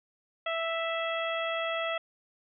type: harmonic tone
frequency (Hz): 659.3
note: E5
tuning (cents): 0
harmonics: 1 / 2 / 3 / 4 / 5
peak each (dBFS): -32 / -35 / -37 / -38 / -39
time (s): 0.46-1.98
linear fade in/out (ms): 5
effects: none